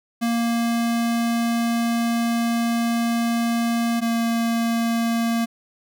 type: tone pair in turn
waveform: square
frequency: 233.1 / 231 Hz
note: A#3 / A#3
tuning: 0 / -16 cents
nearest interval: unison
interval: 16 cents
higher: first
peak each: -20 dBFS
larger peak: neither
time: 0.21-4.01 / 4.01-5.46 s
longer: first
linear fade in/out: 20 ms
effects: none